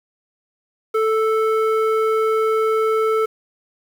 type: tone with low-pass filter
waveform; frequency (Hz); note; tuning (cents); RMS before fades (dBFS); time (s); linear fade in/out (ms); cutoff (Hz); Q
square; 440; A4; 0; -18; 0.94-3.26; 10; 1500; 1.6
effects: 7-bit